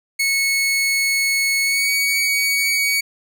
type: tone with pitch glide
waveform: sawtooth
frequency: 2200 to 2249 Hz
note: C#7 to C#7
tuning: -14 to +24 cents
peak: -13 dBFS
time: 0.19-3.01 s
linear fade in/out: 10 ms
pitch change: +38 cents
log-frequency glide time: 1.63-1.9 s
effects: none